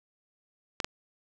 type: clicks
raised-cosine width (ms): 0.2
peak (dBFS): -12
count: 2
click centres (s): 0.802 / 0.845
effects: none

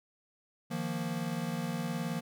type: chord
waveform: square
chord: Eb suspended second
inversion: none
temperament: equal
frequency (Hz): 155.56 / 174.61 / 233.1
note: Eb3 / F3 / Bb3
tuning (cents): 0 / 0 / 0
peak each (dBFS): -39 / -37 / -38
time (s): 0.7-2.21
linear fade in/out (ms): 20
effects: none

